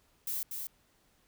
violet noise with echo, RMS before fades -35 dBFS, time 0.27-0.43 s, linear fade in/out 2 ms, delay 240 ms, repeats 1, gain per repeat -4 dB, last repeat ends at 0.67 s, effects pink hiss -69 dBFS RMS until 1.27 s

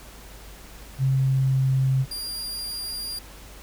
sine tone with pitch glide, 133.5 to 132.65 Hz, C3 to C3, +35 to +24 cents, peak -18 dBFS, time 0.98-2.06 s, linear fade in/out 50 ms, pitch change -11 cents, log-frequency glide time 1.11-1.74 s
sawtooth tone, 4798 Hz, D8, 36 cents sharp, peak -27 dBFS, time 2.11-3.19 s, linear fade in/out 5 ms
effects added 50 Hz sine -44 dBFS peak until 3.62 s + pink hiss -46 dBFS RMS until 3.62 s

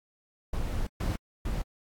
brown noise bursts at uneven times, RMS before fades -30 dBFS, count 3, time 0.53-0.87 / 1-1.16 / 1.45-1.62 s, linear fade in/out 5 ms, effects AAC 64 kbps

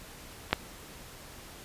clicks, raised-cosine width 0.3 ms, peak -25 / -6 dBFS, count 2, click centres 0.51 / 0.53 s, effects pink hiss -48 dBFS RMS until 1.64 s + resampled to 32000 Hz

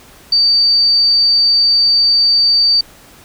sine tone, 4614 Hz, D8, 31 cents flat, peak -8 dBFS, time 0.32-2.81 s, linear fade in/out 5 ms, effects pink hiss -42 dBFS RMS until 3.24 s

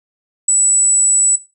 sine tone, 7902 Hz, B8, in tune, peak -9 dBFS, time 0.48-1.36 s, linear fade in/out 5 ms, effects noise-tail reverb RT60 0.3 s tail -17 dB re dry

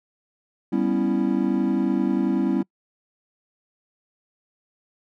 triangle chord, C# half-diminished seventh, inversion second, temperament equal, 196 / 246.9 / 277.2 / 329.6 Hz, G3 / B3 / C#4 / E4, 0 / 0 / 0 / 0 cents, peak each -23 dBFS, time 0.72-2.63 s, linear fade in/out 10 ms, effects noise-tail reverb RT60 0.1 s tail -26 dB re dry

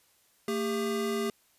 square tone pair together, 225.6 / 401.5 Hz, A3 / G4, +44 / +41 cents, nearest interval minor seventh, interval 997 cents, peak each -33 / -31 dBFS, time 0.48-1.3 s, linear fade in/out 2 ms, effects white hiss -66 dBFS RMS until 1.58 s + resampled to 32000 Hz

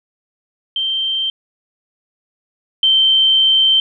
sine tone pair in turn, 3136 / 3116 Hz, G7 / G7, 0 / -11 cents, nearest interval unison, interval 11 cents, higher first, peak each -16 / -9 dBFS, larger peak second, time 0.76-1.3 / 2.83-3.8 s, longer second, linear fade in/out 2 ms, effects none

